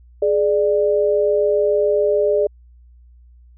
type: tone pair together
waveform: sine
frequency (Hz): 419 / 592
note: G#4 / D5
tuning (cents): +15 / +14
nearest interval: tritone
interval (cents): 599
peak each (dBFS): -16 / -17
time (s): 0.22-2.47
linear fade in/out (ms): 5
effects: added 60 Hz sine -44 dBFS peak until 3.57 s